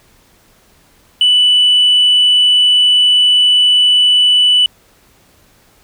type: tone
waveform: sine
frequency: 2975 Hz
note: F#7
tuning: 9 cents sharp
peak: -5 dBFS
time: 1.21-4.66 s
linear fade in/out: 2 ms
effects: tanh soft clip ceiling -4 dBFS + pink hiss -50 dBFS RMS until 5.83 s